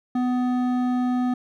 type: tone with hard clipping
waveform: triangle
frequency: 249.5 Hz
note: B3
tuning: 18 cents sharp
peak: -22 dBFS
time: 0.15-1.34 s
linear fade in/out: 5 ms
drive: 14 dB
effects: none